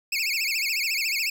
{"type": "tone with vibrato", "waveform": "25% pulse", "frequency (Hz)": 2408, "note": "D7", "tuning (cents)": 43, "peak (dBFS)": -20, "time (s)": [0.12, 1.3], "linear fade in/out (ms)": 5, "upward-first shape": "sine", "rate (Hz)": 14, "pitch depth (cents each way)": 200, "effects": []}